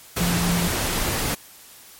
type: tone in noise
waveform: sine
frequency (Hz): 173.5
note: F3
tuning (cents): -11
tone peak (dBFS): -21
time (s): 0.2-0.68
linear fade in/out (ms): 10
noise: pink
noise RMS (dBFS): -24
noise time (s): 0.16-1.35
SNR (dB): 0
effects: white hiss -46 dBFS RMS until 1.99 s + MP3 64 kbps